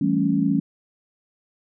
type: chord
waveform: sine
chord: A dominant seventh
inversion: second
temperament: equal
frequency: 164.81 / 196 / 220 / 277.2 Hz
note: E3 / G3 / A3 / C#4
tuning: 0 / 0 / 0 / 0 cents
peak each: -25 / -23 / -25 / -21 dBFS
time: 0.01-0.6 s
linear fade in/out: 5 ms
effects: none